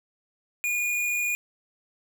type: tone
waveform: square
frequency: 2439 Hz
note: D#7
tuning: 35 cents flat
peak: -25 dBFS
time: 0.64-1.35 s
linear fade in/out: 0 ms
effects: none